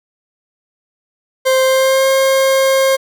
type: tone with pitch glide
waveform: 40% pulse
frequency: 523.3 to 534.6 Hz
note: C5 to C5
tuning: 0 to +37 cents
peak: -9 dBFS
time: 1.45-2.97 s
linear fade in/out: 20 ms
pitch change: +37 cents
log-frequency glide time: 1.64-2.08 s
effects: none